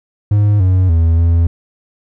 triangle tone with pitch steps, 103.6 / 92.7 / 82.4 / 84.1 Hz, G#2 / F#2 / E2 / E2, -4 / +4 / 0 / +35 cents, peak -6 dBFS, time 0.31-1.47 s, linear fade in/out 5 ms, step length 290 ms, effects none

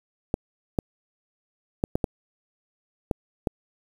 clicks, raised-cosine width 2 ms, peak -9 dBFS, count 7, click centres 0.341 / 0.788 / 1.839 / 1.955 / 2.042 / 3.112 / 3.472 s, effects 7-bit

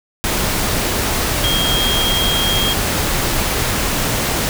sine tone in noise, 3239 Hz, G#7, 44 cents flat, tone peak -17 dBFS, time 1.44-2.73 s, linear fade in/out 0 ms, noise pink, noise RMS -18 dBFS, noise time 0.24-4.49 s, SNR -2 dB, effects none

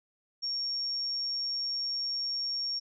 sine tone, 5530 Hz, F8, 18 cents flat, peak -30 dBFS, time 0.42-2.8 s, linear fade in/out 20 ms, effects none

